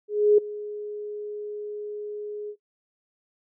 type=tone with ADSR envelope; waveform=sine; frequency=417.7 Hz; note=G#4; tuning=10 cents sharp; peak=-12 dBFS; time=0.08-2.56 s; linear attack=300 ms; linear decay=6 ms; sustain=-19 dB; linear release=68 ms; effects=noise-tail reverb RT60 0.1 s tail -19 dB re dry